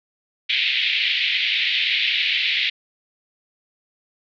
pink band-pass noise, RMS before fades -21 dBFS, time 0.49-2.7 s, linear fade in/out 10 ms, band 2100 to 3900 Hz, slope 48 dB/octave, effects none

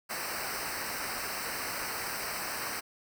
pink noise with comb filter, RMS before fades -36 dBFS, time 0.09-2.81 s, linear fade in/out 20 ms, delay 0.29 ms, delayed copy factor -0.9, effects none

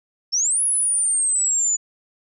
sine exponential two-way sweep, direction up then down, 5274 to 10548 to 6910 Hz, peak -17 dBFS, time 0.32-1.77 s, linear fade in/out 20 ms, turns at 0.63 s, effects none

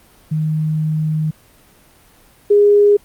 sine tone pair in turn, 155.56 / 410.6 Hz, D#3 / G#4, 0 / -20 cents, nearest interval octave + perfect fourth, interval 1680 cents, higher second, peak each -15 / -7 dBFS, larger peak second, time 0.31-1.31 / 2.5-2.97 s, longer first, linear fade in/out 10 ms, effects pink hiss -49 dBFS RMS until 3.04 s + Opus 32 kbps

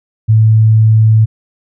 sine tone, 110 Hz, A2, in tune, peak -4 dBFS, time 0.28-1.26 s, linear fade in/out 20 ms, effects none

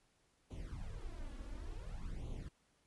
brown noise with flanger, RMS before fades -45 dBFS, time 0.5-2.49 s, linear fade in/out 10 ms, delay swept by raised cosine 0.29 to 3.59 ms, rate 0.56 Hz, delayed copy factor +0.9, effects pink hiss -75 dBFS RMS until 2.86 s + resampled to 24000 Hz

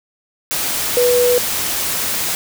sine tone in noise, 490 Hz, B4, 14 cents flat, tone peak -11 dBFS, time 0.97-1.38 s, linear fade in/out 0 ms, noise white, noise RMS -20 dBFS, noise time 0.51-2.35 s, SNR +6 dB, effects none

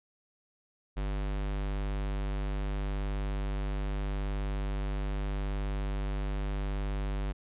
square tone, 49.6 Hz, G1, 21 cents sharp, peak -31 dBFS, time 0.96-7.33 s, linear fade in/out 20 ms, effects resampled to 8000 Hz

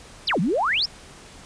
sine exponential two-way sweep, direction down then up, 5660 to 154.4 to 5660 Hz, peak -19 dBFS, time 0.27-0.86 s, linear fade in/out 10 ms, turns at 0.4 s, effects pink hiss -45 dBFS RMS until 1.45 s + resampled to 22050 Hz

